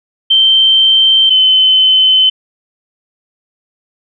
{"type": "tone pair in turn", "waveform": "sine", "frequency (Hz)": [3121, 3055], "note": ["G7", "G7"], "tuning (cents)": [-8, -45], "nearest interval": "unison", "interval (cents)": 37, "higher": "first", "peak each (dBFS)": -5, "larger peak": "neither", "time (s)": [[0.3, 1.3], [1.3, 2.3]], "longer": "neither", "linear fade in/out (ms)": 10, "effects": []}